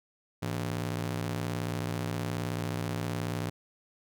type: ring-modulated tone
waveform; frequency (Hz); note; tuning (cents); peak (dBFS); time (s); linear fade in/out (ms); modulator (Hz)
sawtooth; 133.2; C3; +31; -24; 0.42-3.5; 10; 29.4
effects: none